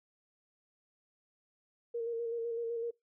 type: tone with vibrato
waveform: sine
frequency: 464.4 Hz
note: A#4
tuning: 7 cents flat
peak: -33 dBFS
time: 1.94-2.91 s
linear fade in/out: 10 ms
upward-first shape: square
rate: 7.9 Hz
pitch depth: 24 cents each way
effects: noise-tail reverb RT60 0.2 s tail -25 dB re dry